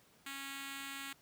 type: tone with notch filter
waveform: 5% pulse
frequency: 275.1 Hz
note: C#4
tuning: 13 cents flat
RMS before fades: -45 dBFS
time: 0.26-1.13 s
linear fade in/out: 5 ms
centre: 570 Hz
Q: 0.54
effects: pink hiss -66 dBFS RMS until 1.21 s + high-pass 100 Hz 12 dB/octave